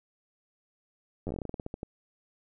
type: slowing click train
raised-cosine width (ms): 2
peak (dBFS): -22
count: 16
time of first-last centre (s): 1.27-1.831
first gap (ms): 10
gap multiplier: 1.17
effects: none